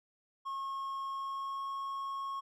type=tone with pitch glide; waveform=triangle; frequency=1086 to 1093.6 Hz; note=C#6 to C#6; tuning=-36 to -24 cents; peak=-34 dBFS; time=0.45-2.41 s; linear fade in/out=20 ms; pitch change=+12 cents; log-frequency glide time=1.09-1.68 s; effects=none